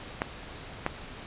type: clicks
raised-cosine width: 0.5 ms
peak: -11 dBFS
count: 2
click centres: 0.219 / 0.864 s
effects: pink hiss -43 dBFS RMS until 1.26 s + resampled to 8000 Hz